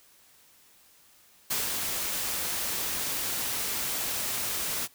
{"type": "noise with ADSR envelope", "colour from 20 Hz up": "white", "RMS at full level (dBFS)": -28, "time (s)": [1.5, 4.88], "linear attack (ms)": 10, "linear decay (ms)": 160, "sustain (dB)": -3, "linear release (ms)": 39, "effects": ["white hiss -59 dBFS RMS until 4.94 s"]}